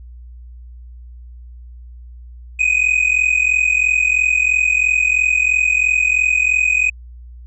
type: tone pair together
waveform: triangle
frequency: 2478 / 2521 Hz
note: D#7 / D#7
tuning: -8 / +22 cents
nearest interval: unison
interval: 30 cents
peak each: -14 / -14 dBFS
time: 2.59-6.9 s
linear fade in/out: 10 ms
effects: added 60 Hz sine -34 dBFS peak until 7.46 s + resampled to 22050 Hz